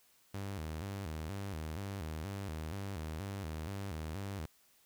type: tone with vibrato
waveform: sawtooth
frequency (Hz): 88.1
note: F2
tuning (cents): +16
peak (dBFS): -35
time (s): 0.34-4.46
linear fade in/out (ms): 5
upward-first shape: square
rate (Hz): 2.1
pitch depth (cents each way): 200
effects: white hiss -68 dBFS RMS until 4.85 s